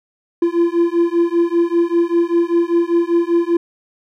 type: beating tone pair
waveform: triangle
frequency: 338.7 / 343.8 Hz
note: E4 / F4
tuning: +47 / -27 cents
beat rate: 5.1 Hz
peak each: -14 dBFS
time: 0.42-3.57 s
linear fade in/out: 5 ms
effects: none